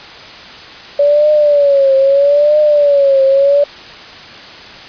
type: tone with vibrato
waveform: sine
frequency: 570 Hz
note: C#5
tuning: 48 cents sharp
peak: -6 dBFS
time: 0.99-3.64 s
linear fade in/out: 5 ms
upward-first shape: triangle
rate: 0.78 Hz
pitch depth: 110 cents each way
effects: white hiss -32 dBFS RMS until 4.88 s + resampled to 11025 Hz